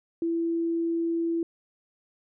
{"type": "tone", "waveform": "sine", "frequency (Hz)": 333.8, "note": "E4", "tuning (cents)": 22, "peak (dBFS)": -24, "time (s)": [0.22, 1.43], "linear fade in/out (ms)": 2, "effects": []}